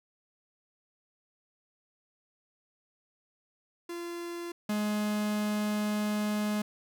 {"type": "tone pair in turn", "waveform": "45% pulse", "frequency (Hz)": [344, 210.1], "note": ["F4", "G#3"], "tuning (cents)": [-26, 20], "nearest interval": "major sixth", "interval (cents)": 854, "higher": "first", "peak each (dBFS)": [-36, -28], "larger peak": "second", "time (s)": [[3.89, 4.52], [4.69, 6.62]], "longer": "second", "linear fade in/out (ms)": 5, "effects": []}